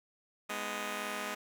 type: chord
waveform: 5% pulse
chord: G# minor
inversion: none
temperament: just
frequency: 207.7 / 249.2 / 311.5 Hz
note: G#3 / B3 / D#4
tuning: 0 / +16 / +2 cents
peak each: -28 / -30 / -34 dBFS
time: 0.49-1.35 s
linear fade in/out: 10 ms
effects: none